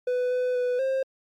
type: tone with pitch steps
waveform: triangle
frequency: 497.6 / 501 / 495.4 / 531 Hz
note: B4 / B4 / B4 / C5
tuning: +13 / +25 / +5 / +25 cents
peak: -21 dBFS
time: 0.07-1.03 s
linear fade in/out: 5 ms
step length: 240 ms
effects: Opus 48 kbps